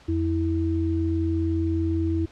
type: tone pair together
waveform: sine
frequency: 86.08 / 326.7 Hz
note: F2 / E4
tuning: -25 / -15 cents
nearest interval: octave + major seventh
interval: 2310 cents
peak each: -24 dBFS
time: 0.08-2.26 s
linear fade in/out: 10 ms
effects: pink hiss -52 dBFS RMS until 2.31 s + low-pass 5000 Hz 12 dB/octave